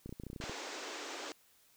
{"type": "clicks", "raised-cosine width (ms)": 3, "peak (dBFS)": -31, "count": 12, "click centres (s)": [0.06, 0.093, 0.126, 0.199, 0.236, 0.267, 0.301, 0.331, 0.362, 0.402, 0.439, 0.496]}
{"type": "band-pass noise", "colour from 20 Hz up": "pink", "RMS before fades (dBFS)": -44, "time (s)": [0.41, 1.32], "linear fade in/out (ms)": 0, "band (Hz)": [290, 7500], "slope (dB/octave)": 48}
{"effects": ["white hiss -67 dBFS RMS until 1.76 s"]}